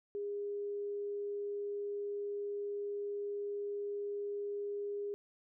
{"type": "tone", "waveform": "sine", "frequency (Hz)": 407.7, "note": "G#4", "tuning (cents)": -32, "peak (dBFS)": -36, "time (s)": [0.15, 5.14], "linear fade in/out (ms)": 0, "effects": []}